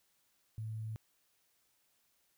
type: tone with sample-and-hold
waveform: sine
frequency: 110 Hz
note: A2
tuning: in tune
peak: -38 dBFS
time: 0.58-0.96 s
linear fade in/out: 0 ms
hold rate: 11025 Hz
effects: white hiss -75 dBFS RMS until 2.37 s